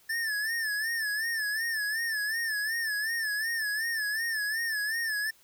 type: tone with vibrato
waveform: square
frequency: 1760 Hz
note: A6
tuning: in tune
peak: -29 dBFS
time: 0.09-5.31 s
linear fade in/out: 10 ms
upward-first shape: sine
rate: 2.7 Hz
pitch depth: 96 cents each way
effects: white hiss -61 dBFS RMS until 5.43 s